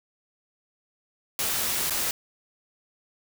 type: noise with dropouts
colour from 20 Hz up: white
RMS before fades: -27 dBFS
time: 1.39-2.11 s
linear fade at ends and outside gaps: 1 ms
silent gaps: 1.898-1.906 s
effects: none